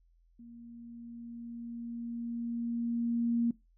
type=tone with level ramp; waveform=sine; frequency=234.7 Hz; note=A#3; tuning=12 cents sharp; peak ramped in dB=-48 to -25 dBFS; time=0.39-3.51 s; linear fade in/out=5 ms; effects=noise-tail reverb RT60 0.2 s tail -20 dB re dry + added 42 Hz sine -63 dBFS peak until 3.77 s